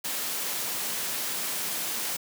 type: high-pass noise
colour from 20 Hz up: white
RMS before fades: -31 dBFS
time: 0.04-2.17 s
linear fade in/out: 10 ms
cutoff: 140 Hz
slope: 24 dB/octave
effects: none